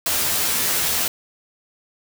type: noise with comb filter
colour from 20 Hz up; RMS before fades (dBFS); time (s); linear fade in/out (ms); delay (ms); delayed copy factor
white; -21; 0.06-1.08; 2; 12; +0.85
effects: none